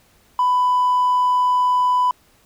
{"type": "tone", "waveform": "triangle", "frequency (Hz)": 996, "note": "B5", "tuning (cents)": 14, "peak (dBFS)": -11, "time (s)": [0.39, 2.11], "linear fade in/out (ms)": 2, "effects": ["tanh soft clip ceiling -10 dBFS", "pink hiss -56 dBFS RMS until 2.45 s"]}